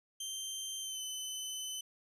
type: tone with pitch glide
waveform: 20% pulse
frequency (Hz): 3136 to 3034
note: G7 to F#7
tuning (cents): 0 to +43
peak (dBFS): -33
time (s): 0.2-1.81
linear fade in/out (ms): 5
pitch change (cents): -57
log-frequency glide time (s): 0.8-1.02
effects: none